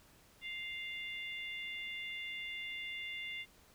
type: harmonic tone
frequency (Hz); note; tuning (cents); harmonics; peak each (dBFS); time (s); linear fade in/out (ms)
698.5; F5; 0; 3 / 4 / 5; -42 / -46 / -49; 0.41-3.46; 50
effects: pink hiss -64 dBFS RMS until 3.74 s